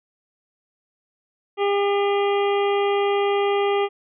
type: harmonic tone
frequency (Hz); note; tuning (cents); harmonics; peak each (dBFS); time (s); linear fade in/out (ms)
402.7; G4; +47; 1 / 2 / 3 / 5 / 6 / 7 / 8; -19 / -25 / -29 / -33 / -35 / -36 / -37; 1.57-3.89; 50
effects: none